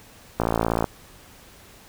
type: click train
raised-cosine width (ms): 1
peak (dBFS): -7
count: 26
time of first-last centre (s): 0.4-0.842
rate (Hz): 56.5
effects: pink hiss -49 dBFS RMS until 1.88 s